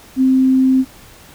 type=tone; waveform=sine; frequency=261.5 Hz; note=C4; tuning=1 cent flat; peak=-9 dBFS; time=0.16-0.85 s; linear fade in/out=50 ms; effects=pink hiss -42 dBFS RMS until 1.34 s